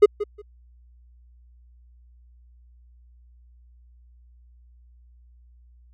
triangle tone with echo, 414.9 Hz, G#4, 2 cents flat, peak -5 dBFS, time 0.02-0.06 s, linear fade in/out 10 ms, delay 180 ms, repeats 2, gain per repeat -15 dB, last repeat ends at 0.42 s, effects added 60 Hz sine -50 dBFS peak until 5.93 s

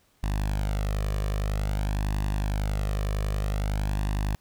sawtooth tone with flanger, 50.9 Hz, G#1, 34 cents flat, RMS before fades -27 dBFS, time 0.23-4.35 s, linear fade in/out 0 ms, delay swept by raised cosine 1.1 to 1.71 ms, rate 0.51 Hz, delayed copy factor +0.7, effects pink hiss -65 dBFS RMS until 4.4 s

